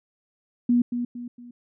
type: tone with echo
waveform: sine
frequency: 241.8 Hz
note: B3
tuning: 36 cents flat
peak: -16 dBFS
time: 0.69-0.82 s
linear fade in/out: 5 ms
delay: 230 ms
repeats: 3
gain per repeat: -8 dB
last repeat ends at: 1.51 s
effects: none